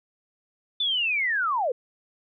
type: linear sweep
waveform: sine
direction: down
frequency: 3546 to 456.5 Hz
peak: -22 dBFS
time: 0.8-1.72 s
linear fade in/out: 5 ms
effects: none